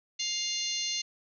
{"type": "harmonic tone", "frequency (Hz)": 702, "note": "F5", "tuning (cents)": 9, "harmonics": [3, 4, 5, 6, 7, 8, 9], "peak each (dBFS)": [-42, -36, -39, -34, -43, -42, -36], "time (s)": [0.19, 1.02], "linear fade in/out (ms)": 10, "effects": []}